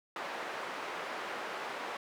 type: band-pass noise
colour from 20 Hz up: white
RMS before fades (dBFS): -40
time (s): 0.16-1.97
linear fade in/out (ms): 2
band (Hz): 380 to 1500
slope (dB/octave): 12
effects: none

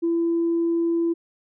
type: tone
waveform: sine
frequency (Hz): 336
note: E4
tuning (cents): +33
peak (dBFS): -18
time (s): 0.02-1.14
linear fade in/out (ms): 20
effects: tanh soft clip ceiling -15 dBFS

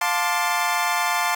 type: chord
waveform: 25% pulse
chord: D minor seventh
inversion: first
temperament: equal with one note detuned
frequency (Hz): 707 / 880 / 1046.5 / 1174.7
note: F5 / A5 / C6 / D6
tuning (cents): +21 / 0 / 0 / 0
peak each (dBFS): -22 / -21 / -22 / -24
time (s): 0.01-1.35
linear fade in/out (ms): 5
effects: none

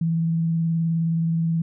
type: tone with vibrato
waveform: sine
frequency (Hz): 164.81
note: E3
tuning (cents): 0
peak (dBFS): -19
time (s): 0.01-1.62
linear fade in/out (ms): 5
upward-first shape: square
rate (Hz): 19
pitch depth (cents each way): 15
effects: none

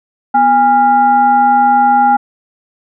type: tone with frequency modulation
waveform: sine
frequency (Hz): 818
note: G#5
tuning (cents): -26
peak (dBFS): -6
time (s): 0.34-2.17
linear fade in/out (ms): 10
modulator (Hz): 572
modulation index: 0.51
effects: none

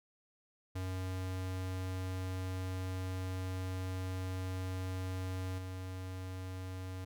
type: tone with level steps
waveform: square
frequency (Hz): 93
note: F#2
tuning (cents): +9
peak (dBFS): -37 / -41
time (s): 0.75-7.05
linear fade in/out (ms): 10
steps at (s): 5.58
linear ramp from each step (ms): 5
effects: none

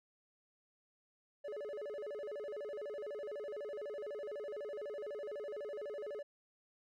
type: tone with vibrato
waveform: triangle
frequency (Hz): 493.9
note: B4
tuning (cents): 0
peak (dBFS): -39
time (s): 1.44-6.23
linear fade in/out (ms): 10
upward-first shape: square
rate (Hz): 12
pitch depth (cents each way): 270
effects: none

